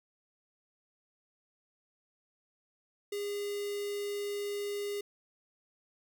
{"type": "tone with notch filter", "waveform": "square", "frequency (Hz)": 407.6, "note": "G#4", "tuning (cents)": -32, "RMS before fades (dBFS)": -36, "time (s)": [3.12, 5.01], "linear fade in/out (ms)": 5, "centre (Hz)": 1100, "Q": 0.88, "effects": []}